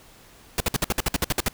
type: noise bursts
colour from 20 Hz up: pink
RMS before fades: -22 dBFS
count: 12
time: 0.58-1.484 s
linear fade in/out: 2 ms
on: 24 ms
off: 56 ms
effects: pink hiss -51 dBFS RMS until 1.53 s